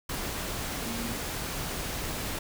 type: tone in noise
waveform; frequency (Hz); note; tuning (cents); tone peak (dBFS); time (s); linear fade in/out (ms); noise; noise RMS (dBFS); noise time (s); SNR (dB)
sine; 231.6; A#3; -11; -35; 0.86-1.13; 5; pink; -34; 0.09-2.39; -4
effects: none